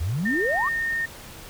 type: exponential sweep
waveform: sine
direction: up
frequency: 72.7 to 1233 Hz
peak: -23 dBFS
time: 0-0.69 s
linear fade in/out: 10 ms
type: tone with pitch glide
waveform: sine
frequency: 1815 to 1831.9 Hz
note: A#6 to A#6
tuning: -47 to -31 cents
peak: -23 dBFS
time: 0.25-1.06 s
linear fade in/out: 10 ms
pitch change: +16 cents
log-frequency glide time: 0.4-0.48 s
effects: pink hiss -42 dBFS RMS until 1.49 s